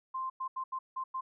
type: tone bursts at uneven times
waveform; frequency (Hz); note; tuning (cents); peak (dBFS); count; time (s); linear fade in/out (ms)
sine; 1046.5; C6; 0; -33; 6; 0.14-0.3 / 0.4-0.48 / 0.56-0.64 / 0.72-0.79 / 0.96-1.04 / 1.14-1.21; 10
effects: none